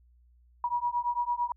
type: beating tone pair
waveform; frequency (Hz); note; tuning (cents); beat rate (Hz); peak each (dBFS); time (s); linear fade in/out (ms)
sine; 959 / 967.9; A#5 / B5; +49 / -35; 8.9; -30; 0.64-1.52; 2
effects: added 60 Hz sine -58 dBFS peak until 1.56 s